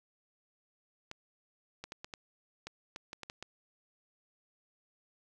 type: clicks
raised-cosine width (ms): 0.2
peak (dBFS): -25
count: 11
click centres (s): 1.114 / 1.84 / 1.921 / 2.045 / 2.138 / 2.67 / 2.961 / 3.131 / 3.233 / 3.299 / 3.426
effects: none